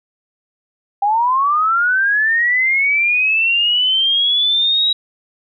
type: linear sweep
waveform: sine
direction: up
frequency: 790 to 3861 Hz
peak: -12 dBFS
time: 1.02-4.93 s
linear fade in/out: 5 ms
effects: none